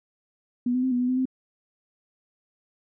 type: tone with pitch steps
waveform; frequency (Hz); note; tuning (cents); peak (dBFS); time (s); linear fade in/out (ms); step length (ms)
sine; 244.8 / 252.8 / 259.9 / 245.5 / 248.8 / 255.2 / 259.4; B3 / B3 / C4 / B3 / B3 / C4 / C4; -15 / +41 / -11 / -10 / +13 / -43 / -15; -21; 0.66-1.255; 5; 85
effects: none